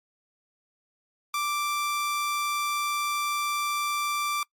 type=tone; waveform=sawtooth; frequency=1174.7 Hz; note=D6; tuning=in tune; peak=-22 dBFS; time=1.34-4.43 s; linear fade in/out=2 ms; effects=noise-tail reverb RT60 0.1 s tail -25 dB re dry + MP3 64 kbps